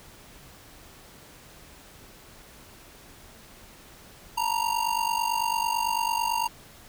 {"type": "ring-modulated tone", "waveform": "square", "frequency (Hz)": 930, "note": "A#5", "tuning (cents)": -4, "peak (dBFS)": -22, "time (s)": [4.37, 6.48], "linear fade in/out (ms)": 10, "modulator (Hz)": 24.5, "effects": ["pink hiss -50 dBFS RMS until 6.88 s"]}